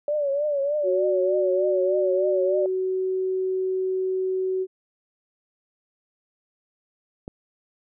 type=tone with vibrato; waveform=sine; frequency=576 Hz; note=D5; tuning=34 cents flat; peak=-21 dBFS; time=0.08-2.66 s; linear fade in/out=2 ms; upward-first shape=triangle; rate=3.3 Hz; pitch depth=99 cents each way
type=tone with pitch glide; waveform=sine; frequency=370 to 375.2 Hz; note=F#4 to F#4; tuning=0 to +24 cents; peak=-22 dBFS; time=0.83-4.67 s; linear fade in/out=50 ms; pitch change=+24 cents; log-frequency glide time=1.63-3.06 s
type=click; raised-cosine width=2 ms; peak=-21 dBFS; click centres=7.279 s
effects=none